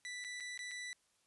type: tone with dropouts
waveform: sawtooth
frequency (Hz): 1975.5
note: B6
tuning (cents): 0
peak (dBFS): -39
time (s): 0.05-0.93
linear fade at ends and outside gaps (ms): 0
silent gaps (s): 0.241-0.247 / 0.401-0.406 / 0.576-0.591 / 0.711-0.715
effects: white hiss -75 dBFS RMS until 1.26 s + resampled to 24000 Hz